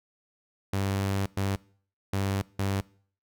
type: tone bursts at uneven times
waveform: sawtooth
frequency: 98 Hz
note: G2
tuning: in tune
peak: -22 dBFS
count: 4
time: 0.73-1.26 / 1.37-1.56 / 2.13-2.42 / 2.59-2.81 s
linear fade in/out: 5 ms
effects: noise-tail reverb RT60 0.5 s tail -22 dB re dry